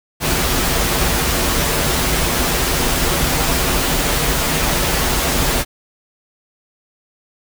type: noise with comb filter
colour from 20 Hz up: pink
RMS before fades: -17 dBFS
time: 0.2-5.65 s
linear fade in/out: 50 ms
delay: 9.6 ms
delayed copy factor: -0.55
effects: none